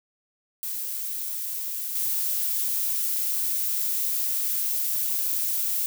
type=noise with level steps; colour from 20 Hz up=violet; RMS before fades=-31 / -26 dBFS; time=0.63-5.86 s; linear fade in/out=0 ms; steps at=1.95 s; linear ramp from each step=5 ms; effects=none